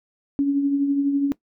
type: tone with tremolo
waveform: sine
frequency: 280.8 Hz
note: C#4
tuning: 22 cents sharp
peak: -15 dBFS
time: 0.39-1.32 s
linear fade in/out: 0 ms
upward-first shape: triangle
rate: 12 Hz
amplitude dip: 50%
effects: noise-tail reverb RT60 0.1 s tail -19 dB re dry